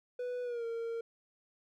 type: tone with pitch glide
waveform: triangle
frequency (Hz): 493.9 to 460.8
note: B4 to A#4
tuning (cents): 0 to -20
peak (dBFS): -33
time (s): 0.19-1.01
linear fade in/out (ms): 5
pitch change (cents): -120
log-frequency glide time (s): 0.43-0.65
effects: none